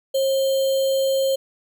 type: tone with sample-and-hold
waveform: sine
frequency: 538 Hz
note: C5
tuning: 48 cents sharp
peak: -17 dBFS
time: 0.14-1.36 s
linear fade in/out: 10 ms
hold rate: 3675 Hz
effects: none